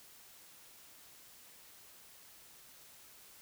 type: silence
effects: white hiss -58 dBFS RMS until 3.41 s